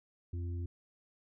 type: harmonic tone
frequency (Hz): 87.1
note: F2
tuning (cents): -4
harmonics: 1 / 3 / 4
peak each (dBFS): -35 / -50 / -51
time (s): 0.33-0.66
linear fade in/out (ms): 5
effects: none